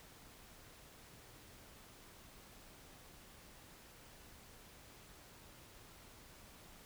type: silence
effects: pink hiss -59 dBFS RMS until 6.85 s